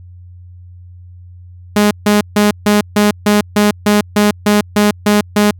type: tone bursts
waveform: sawtooth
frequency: 207.7 Hz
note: G#3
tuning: in tune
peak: -4 dBFS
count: 13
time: 1.76-5.51 s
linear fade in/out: 5 ms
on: 150 ms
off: 150 ms
effects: added 89 Hz sine -33 dBFS peak until 5.59 s